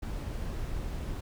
brown noise, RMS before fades -35 dBFS, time 0.02-1.21 s, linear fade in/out 10 ms, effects none

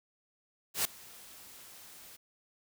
white noise with ADSR envelope, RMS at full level -28 dBFS, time 0.74-2.17 s, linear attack 110 ms, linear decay 4 ms, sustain -24 dB, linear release 16 ms, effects none

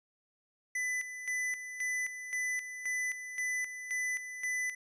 square tone with tremolo, 2000 Hz, B6, 21 cents sharp, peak -32 dBFS, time 0.75-4.75 s, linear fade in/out 5 ms, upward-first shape square, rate 1.9 Hz, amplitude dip 65%, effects resampled to 22050 Hz

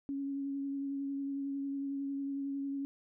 sine tone with vibrato, 277.2 Hz, C#4, in tune, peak -34 dBFS, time 0.09-2.85 s, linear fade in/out 0 ms, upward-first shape triangle, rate 11 Hz, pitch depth 19 cents each way, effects none

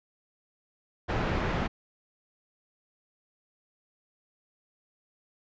pink low-pass noise, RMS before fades -29 dBFS, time 1.08-1.68 s, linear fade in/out 20 ms, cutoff 2000 Hz, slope 12 dB/octave, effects resampled to 16000 Hz

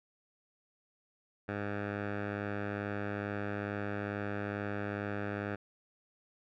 10% pulse tone with low-pass filter, 102.3 Hz, G#2, 26 cents flat, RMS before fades -37 dBFS, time 1.48-5.56 s, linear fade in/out 10 ms, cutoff 1800 Hz, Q 1.9, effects none

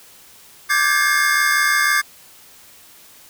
square tone cluster, 1177 / 1572 / 1638 / 1722 / 2133 Hz, D6 / G6 / G#6 / A6 / C7, +3 / +4 / -24 / -38 / +33 cents, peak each -22 dBFS, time 0.69-2.02 s, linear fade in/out 20 ms, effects white hiss -46 dBFS RMS until 3.29 s

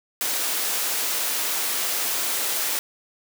white high-pass noise, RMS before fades -25 dBFS, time 0.21-2.79 s, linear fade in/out 0 ms, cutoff 330 Hz, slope 12 dB/octave, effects none

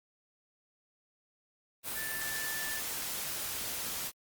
sine tone in noise, 1760 Hz, A6, in tune, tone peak -38 dBFS, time 1.94-2.82 s, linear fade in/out 50 ms, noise white, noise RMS -37 dBFS, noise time 1.83-4.12 s, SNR -4 dB, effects Opus 32 kbps

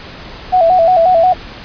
sine tone with vibrato, 699 Hz, F5, 1 cent sharp, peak -6 dBFS, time 0.52-1.34 s, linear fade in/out 20 ms, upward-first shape square, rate 5.6 Hz, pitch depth 91 cents each way, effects pink hiss -31 dBFS RMS until 1.64 s + resampled to 11025 Hz

